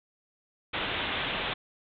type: low-pass noise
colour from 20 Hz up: white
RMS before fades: -32 dBFS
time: 0.73-1.54 s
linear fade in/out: 10 ms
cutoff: 3700 Hz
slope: 96 dB/octave
effects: none